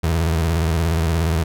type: tone with vibrato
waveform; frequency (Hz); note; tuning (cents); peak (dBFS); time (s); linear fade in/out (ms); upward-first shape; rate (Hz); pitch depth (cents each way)
30% pulse; 81.7; E2; -15; -14; 0.03-1.44; 10; square; 17; 79
effects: none